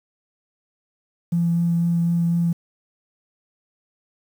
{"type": "tone with vibrato", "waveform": "triangle", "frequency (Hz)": 170, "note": "F3", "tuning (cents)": -46, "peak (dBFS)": -13, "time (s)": [1.32, 2.53], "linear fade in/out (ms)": 10, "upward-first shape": "triangle", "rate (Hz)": 4, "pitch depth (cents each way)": 12, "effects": ["tanh soft clip ceiling -15 dBFS", "8-bit"]}